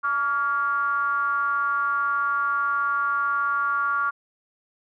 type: ring-modulated tone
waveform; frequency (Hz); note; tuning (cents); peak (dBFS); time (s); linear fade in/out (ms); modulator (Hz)
triangle; 130.81; C3; 0; -16; 0.03-4.11; 20; 1270
effects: none